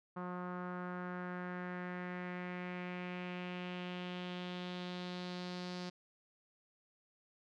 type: tone with low-pass filter sweep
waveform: sawtooth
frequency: 179.6 Hz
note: F3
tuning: 49 cents sharp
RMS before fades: -43 dBFS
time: 0.16-5.9 s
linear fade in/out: 10 ms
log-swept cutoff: 1200 to 4800 Hz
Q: 3
effects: none